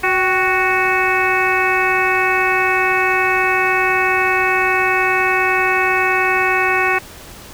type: harmonic tone with a mistuned harmonic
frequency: 370 Hz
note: F#4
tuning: in tune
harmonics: 1 / 2 / 3 / 4 / 5 / 6 / 7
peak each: -21 / -21 / -21 / -21 / -21 / -21 / -21 dBFS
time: 0.03-6.99 s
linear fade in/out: 10 ms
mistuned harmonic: 2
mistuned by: +60 cents
effects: pink hiss -37 dBFS RMS until 7.53 s